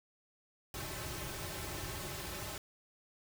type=noise with comb filter; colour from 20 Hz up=pink; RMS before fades=-42 dBFS; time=0.74-2.58 s; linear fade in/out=2 ms; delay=4.2 ms; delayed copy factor=-0.9; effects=none